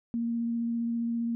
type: tone with vibrato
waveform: sine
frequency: 233.1 Hz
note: A#3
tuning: in tune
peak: -27 dBFS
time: 0.14-1.35 s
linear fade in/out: 0 ms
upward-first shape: sine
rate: 15 Hz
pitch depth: 10 cents each way
effects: none